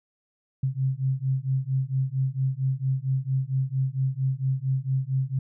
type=beating tone pair; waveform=sine; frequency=130.6 / 135 Hz; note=C3 / C#3; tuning=-3 / -45 cents; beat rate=4.4 Hz; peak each=-26 dBFS; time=0.63-5.39 s; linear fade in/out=5 ms; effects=none